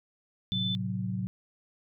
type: tone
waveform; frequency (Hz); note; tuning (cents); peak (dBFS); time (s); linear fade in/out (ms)
sine; 3520; A7; 0; -30; 0.52-0.75; 0
type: chord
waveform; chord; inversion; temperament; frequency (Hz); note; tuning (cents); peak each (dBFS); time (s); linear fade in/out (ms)
sine; F# diminished; first; equal with one note detuned; 110 / 130.81 / 185.85; A2 / C3 / F#3; 0 / 0 / +8; -34 / -37 / -32; 0.52-1.27; 0
effects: none